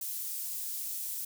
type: high-pass noise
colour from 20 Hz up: pink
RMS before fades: -37 dBFS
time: 0.01-1.25 s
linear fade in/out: 5 ms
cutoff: 11000 Hz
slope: 12 dB/octave
effects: none